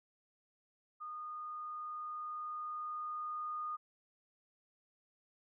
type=tone with level ramp; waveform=sine; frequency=1227 Hz; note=D#6; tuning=25 cents flat; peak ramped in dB=-42 to -37 dBFS; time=1-3.77 s; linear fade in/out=20 ms; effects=none